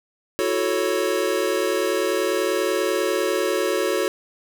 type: chord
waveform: square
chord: F# minor seventh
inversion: third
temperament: equal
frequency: 329.6 / 370 / 440 / 554.4 Hz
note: E4 / F#4 / A4 / C#5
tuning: 0 / 0 / 0 / 0 cents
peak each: -30 / -25 / -26 / -26 dBFS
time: 0.39-4.08 s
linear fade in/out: 0 ms
effects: none